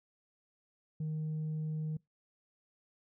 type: tone with tanh clipping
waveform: sine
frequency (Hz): 155.4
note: D#3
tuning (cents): -2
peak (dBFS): -34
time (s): 1-1.97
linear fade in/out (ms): 5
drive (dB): 1
effects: noise-tail reverb RT60 0.2 s tail -25 dB re dry

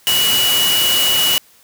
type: tone in noise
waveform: sine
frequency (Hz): 2931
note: F#7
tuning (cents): -17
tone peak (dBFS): -14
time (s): 0.07-1.38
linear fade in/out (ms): 0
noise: white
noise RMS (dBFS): -18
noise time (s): 0.07-1.38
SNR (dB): +1
effects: white hiss -50 dBFS RMS until 1.63 s + high-pass 60 Hz 12 dB/octave

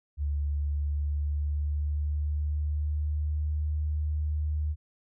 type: tone with pitch glide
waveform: sine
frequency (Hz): 72.5 to 75.71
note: D2 to D#2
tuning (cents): -22 to -47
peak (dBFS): -26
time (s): 0.17-4.76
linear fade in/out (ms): 50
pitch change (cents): +75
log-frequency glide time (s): 0.44-3.67
effects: none

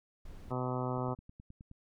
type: noise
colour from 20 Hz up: brown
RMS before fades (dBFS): -47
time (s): 0.25-0.52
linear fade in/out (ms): 5
type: harmonic tone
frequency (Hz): 126.6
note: B2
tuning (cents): +43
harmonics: 1 / 2 / 3 / 4 / 5 / 6 / 7 / 8 / 9 / 10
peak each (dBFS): -36 / -39 / -41 / -42 / -43 / -44 / -44 / -45 / -46 / -46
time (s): 0.5-1.15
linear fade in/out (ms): 20
type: click train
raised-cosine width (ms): 5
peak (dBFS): -38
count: 8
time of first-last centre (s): 0.98-1.714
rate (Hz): 9.54
effects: none

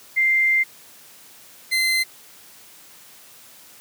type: tone pair in turn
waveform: sine / 30% pulse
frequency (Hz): 2093 / 2067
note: C7 / C7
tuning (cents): 0 / -22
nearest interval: unison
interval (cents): 22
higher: first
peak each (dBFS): -15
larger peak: neither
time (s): 0.16-0.64 / 1.71-2.04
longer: first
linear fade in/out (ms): 20
effects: white hiss -47 dBFS RMS until 3.8 s + high-pass 100 Hz 12 dB/octave

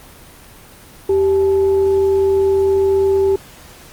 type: tone with frequency modulation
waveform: sine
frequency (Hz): 390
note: G4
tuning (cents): -9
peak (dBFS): -11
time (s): 1.09-3.36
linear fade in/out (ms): 5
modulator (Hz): 472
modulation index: 0.24
effects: pink hiss -41 dBFS RMS until 3.92 s + Opus 24 kbps

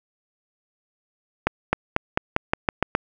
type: accelerating click train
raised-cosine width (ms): 0.5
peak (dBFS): -3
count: 9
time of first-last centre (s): 1.47-2.951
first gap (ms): 260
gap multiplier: 0.9
effects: none

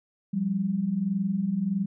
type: tone pair together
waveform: sine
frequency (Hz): 175.95 / 197.5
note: F3 / G3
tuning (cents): +13 / +13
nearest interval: major second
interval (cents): 200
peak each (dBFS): -30 / -25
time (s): 0.33-1.86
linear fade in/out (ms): 10
effects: none

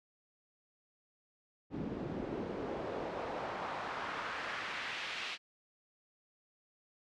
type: noise with band-pass filter sweep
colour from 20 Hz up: pink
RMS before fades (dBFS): -40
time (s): 1.7-5.38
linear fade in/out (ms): 50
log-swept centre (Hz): 210 to 3000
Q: 1.2
effects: low-pass 5000 Hz 12 dB/octave

